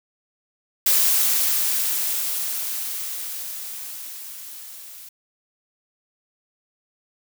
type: noise with level ramp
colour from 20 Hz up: blue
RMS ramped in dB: -17 to -41 dBFS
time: 0.86-5.09 s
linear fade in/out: 5 ms
effects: none